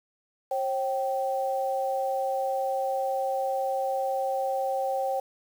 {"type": "tone pair together", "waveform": "sine", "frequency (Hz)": [538, 776], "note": ["C5", "G5"], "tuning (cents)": [48, -18], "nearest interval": "tritone", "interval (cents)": 634, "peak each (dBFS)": -28, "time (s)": [0.51, 5.2], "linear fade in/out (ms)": 5, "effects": ["8-bit"]}